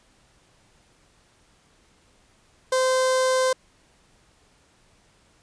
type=tone with notch filter; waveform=sawtooth; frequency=517 Hz; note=C5; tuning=21 cents flat; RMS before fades=-21 dBFS; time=2.72-3.53 s; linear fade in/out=5 ms; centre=2500 Hz; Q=1.5; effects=pink hiss -60 dBFS RMS until 5.42 s + resampled to 22050 Hz